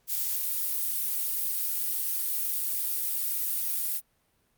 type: noise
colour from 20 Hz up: violet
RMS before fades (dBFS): -29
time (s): 0.07-4.01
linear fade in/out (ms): 50
effects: pink hiss -70 dBFS RMS until 4.57 s + Opus 48 kbps